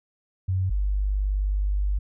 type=tone pair in turn; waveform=sine; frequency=93.6 / 49.58 Hz; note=F#2 / G1; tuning=+20 / +20 cents; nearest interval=major seventh; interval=1100 cents; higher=first; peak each=-21 dBFS; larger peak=neither; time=0.48-0.7 / 0.7-1.99 s; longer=second; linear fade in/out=10 ms; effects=none